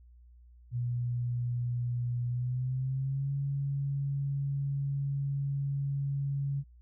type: tone with pitch glide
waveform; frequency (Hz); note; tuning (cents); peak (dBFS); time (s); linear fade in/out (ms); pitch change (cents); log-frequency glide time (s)
sine; 121.5 to 139.57; B2 to C#3; -28 to +12; -29; 0.71-6.64; 50; +240; 2.28-3.32
effects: added 60 Hz sine -53 dBFS peak until 6.81 s